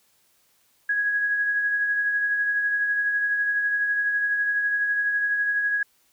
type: tone with tremolo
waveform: sine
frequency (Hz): 1661.2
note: G#6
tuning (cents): 0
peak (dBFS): -19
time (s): 0.89-5.83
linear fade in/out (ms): 5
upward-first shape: triangle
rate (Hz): 12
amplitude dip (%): 40
effects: white hiss -64 dBFS RMS until 6.12 s